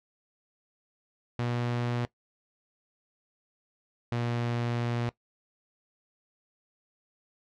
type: tone pair in turn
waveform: sawtooth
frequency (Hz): 120.6 / 119.15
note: B2 / A#2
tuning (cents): -41 / +38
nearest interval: unison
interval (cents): 21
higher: first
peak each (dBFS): -24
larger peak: neither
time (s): 1.39-2.05 / 4.12-5.09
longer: second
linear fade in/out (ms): 0
effects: noise-tail reverb RT60 0.1 s tail -19 dB re dry + low-pass 4000 Hz 12 dB/octave